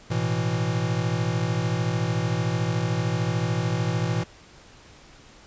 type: chord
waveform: square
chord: A suspended second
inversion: none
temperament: equal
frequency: 110 / 123.47 / 164.81 Hz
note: A2 / B2 / E3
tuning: 0 / 0 / 0 cents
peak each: -28 dBFS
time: 0.1-4.24 s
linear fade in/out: 10 ms
effects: pink hiss -50 dBFS RMS until 5.46 s + resampled to 16000 Hz